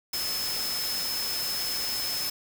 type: tone in noise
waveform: sine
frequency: 5200 Hz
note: E8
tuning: 24 cents flat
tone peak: -30 dBFS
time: 0.13-2.3 s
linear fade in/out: 5 ms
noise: white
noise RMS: -33 dBFS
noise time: 0.13-2.3 s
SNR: 0 dB
effects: none